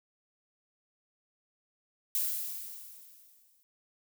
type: noise with exponential decay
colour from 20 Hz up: violet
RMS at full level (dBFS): -29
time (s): 2.15-3.63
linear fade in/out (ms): 0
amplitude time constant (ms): 320
effects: none